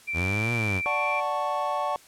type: tone with vibrato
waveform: sine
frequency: 2349 Hz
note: D7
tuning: in tune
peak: -27 dBFS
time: 0.07-1.21 s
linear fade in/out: 20 ms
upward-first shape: triangle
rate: 14 Hz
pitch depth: 11 cents each way
type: linear two-way sweep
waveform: sawtooth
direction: up then down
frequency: 80.5 to 120.6 to 87.9 Hz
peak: -22 dBFS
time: 0.13-0.82 s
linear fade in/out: 50 ms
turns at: 0.53 s
type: chord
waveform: triangle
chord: D major seventh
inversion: none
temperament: equal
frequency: 587.3 / 740 / 880 / 1108.7 Hz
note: D5 / F#5 / A5 / C#6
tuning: 0 / 0 / 0 / 0 cents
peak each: -29 / -29 / -29 / -28 dBFS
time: 0.86-1.96 s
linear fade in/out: 0 ms
effects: white hiss -53 dBFS RMS until 2.07 s + low-pass 11000 Hz 12 dB/octave